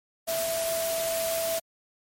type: tone in noise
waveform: sine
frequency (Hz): 659.3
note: E5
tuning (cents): 0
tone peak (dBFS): -27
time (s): 0.27-1.6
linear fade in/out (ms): 20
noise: white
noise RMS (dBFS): -32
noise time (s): 0.27-1.6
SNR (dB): +2
effects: MP3 64 kbps